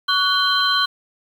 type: tone cluster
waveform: sine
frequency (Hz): 1129 / 1478 / 3146 / 4069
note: C#6 / F#6 / G7 / C8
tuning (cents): +31 / -2 / +6 / -49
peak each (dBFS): -21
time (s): 0.08-0.86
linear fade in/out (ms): 10
effects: 7-bit